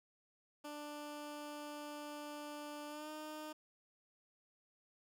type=tone with pitch glide; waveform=15% pulse; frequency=295.3 to 306.8 Hz; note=D4 to D#4; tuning=+10 to -24 cents; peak=-39 dBFS; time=0.64-3.53 s; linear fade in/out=10 ms; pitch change=+66 cents; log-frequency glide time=2.88-3.1 s; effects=none